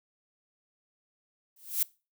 violet noise with exponential growth, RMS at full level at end -23 dBFS, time 1.56-1.83 s, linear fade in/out 5 ms, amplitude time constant 58 ms, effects noise-tail reverb RT60 0.3 s tail -22 dB re dry

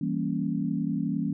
sine chord, E diminished seventh, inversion none, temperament equal, 164.81 / 196 / 233.1 / 277.2 Hz, E3 / G3 / Bb3 / Db4, 0 / 0 / 0 / 0 cents, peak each -31 dBFS, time 0.01-1.33 s, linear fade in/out 5 ms, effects none

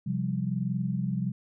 sine chord, C suspended fourth, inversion none, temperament equal, 130.81 / 174.61 / 196 Hz, C3 / F3 / G3, 0 / 0 / 0 cents, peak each -31 dBFS, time 0.06-1.32 s, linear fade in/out 10 ms, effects none

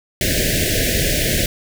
pink band-stop noise, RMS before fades -18 dBFS, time 0.21-1.46 s, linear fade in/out 2 ms, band 680 to 1600 Hz, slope 96 dB/octave, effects none

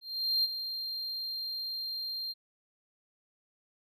triangle tone with ADSR envelope, 4186 Hz, C8, in tune, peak -23 dBFS, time 0.01-2.34 s, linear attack 430 ms, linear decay 26 ms, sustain -10 dB, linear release 32 ms, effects none

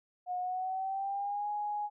sine tone with pitch glide, 724 to 831.7 Hz, F#5 to G#5, -38 to +2 cents, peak -32 dBFS, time 0.26-1.9 s, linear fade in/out 50 ms, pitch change +240 cents, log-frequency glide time 0.39-1.49 s, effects none

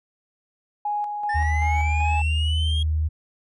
sine tone with tremolo, 830.6 Hz, G#5, in tune, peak -22 dBFS, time 0.85-2.22 s, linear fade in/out 5 ms, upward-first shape square, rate 2.6 Hz, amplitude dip 40%
triangle linear sweep, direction up, 1760 to 3284 Hz, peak -25 dBFS, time 1.29-2.83 s, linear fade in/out 5 ms
sine tone, 77.78 Hz, D#2, in tune, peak -19 dBFS, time 1.34-3.09 s, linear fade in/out 20 ms
effects tanh soft clip ceiling -11 dBFS + resampled to 24000 Hz

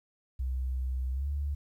sine tone with pitch glide, 64.3 to 71.76 Hz, C2 to D2, -30 to -40 cents, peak -29 dBFS, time 0.39-1.55 s, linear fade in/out 10 ms, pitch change +190 cents, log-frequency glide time 1.12-1.28 s, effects 11-bit

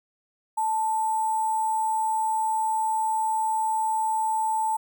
sine tone with sample-and-hold, 880 Hz, A5, in tune, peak -22 dBFS, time 0.57-4.77 s, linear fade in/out 10 ms, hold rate 8820 Hz, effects none

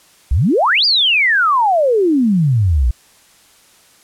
sine exponential two-way sweep, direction up then down, 55 to 4957 to 55 Hz, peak -10 dBFS, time 0.31-2.91 s, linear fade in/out 5 ms, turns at 0.85 s, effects white hiss -49 dBFS RMS until 4.03 s + low-pass 11000 Hz 12 dB/octave

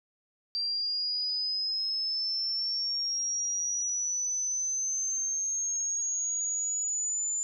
sine linear sweep, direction up, 4699 to 7100 Hz, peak -28 dBFS, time 0.55-7.43 s, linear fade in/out 0 ms, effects none

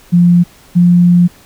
sine tone pair in turn, 174.61 / 175.59 Hz, F3 / F3, 0 / +10 cents, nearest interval unison, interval 10 cents, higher second, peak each -4 dBFS, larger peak neither, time 0.12-0.44 / 0.75-1.28 s, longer second, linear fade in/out 20 ms, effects pink hiss -43 dBFS RMS until 1.45 s

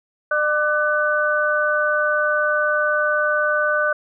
sine tone cluster, 600 / 1184 / 1500 Hz, D5 / D6 / F#6, +37 / +14 / +23 cents, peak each -21 / -24 / -19 dBFS, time 0.31-3.93 s, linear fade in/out 5 ms, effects none

